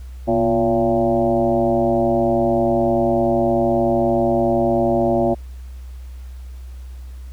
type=tone with frequency modulation; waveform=sine; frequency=459.8 Hz; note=A#4; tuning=24 cents flat; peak=-14 dBFS; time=0.27-5.35 s; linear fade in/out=20 ms; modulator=110 Hz; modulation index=2.5; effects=added 63 Hz sine -31 dBFS peak until 7.32 s + pink hiss -53 dBFS RMS until 7.32 s